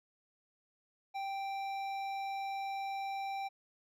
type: tone with hard clipping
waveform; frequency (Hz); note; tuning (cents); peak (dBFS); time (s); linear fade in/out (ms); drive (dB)
sine; 784; G5; 0; -38; 1.14-3.49; 20; 11
effects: none